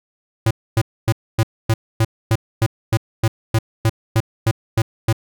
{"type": "tone bursts", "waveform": "square", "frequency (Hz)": 111.8, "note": "A2", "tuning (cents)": 28, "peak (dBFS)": -13, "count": 16, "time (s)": [0.46, 5.128], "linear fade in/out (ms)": 5, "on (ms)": 48, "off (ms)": 260, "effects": []}